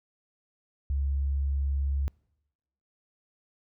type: tone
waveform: sine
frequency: 69.3 Hz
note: C#2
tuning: in tune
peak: -25 dBFS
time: 0.9-2.08 s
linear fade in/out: 0 ms
effects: noise-tail reverb RT60 0.9 s tail -26 dB re dry